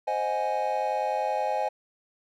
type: chord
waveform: triangle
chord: Ab dominant seventh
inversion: first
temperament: equal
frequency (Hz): 523.3 / 622.3 / 740 / 830.6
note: C5 / Eb5 / Gb5 / Ab5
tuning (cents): 0 / 0 / 0 / 0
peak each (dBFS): -30 / -29 / -32 / -26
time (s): 0.07-1.69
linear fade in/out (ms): 10
effects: none